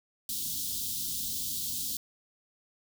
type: band-stop noise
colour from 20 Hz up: white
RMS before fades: -34 dBFS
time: 0.29-1.97 s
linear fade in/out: 2 ms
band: 290 to 3300 Hz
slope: 48 dB/octave
effects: none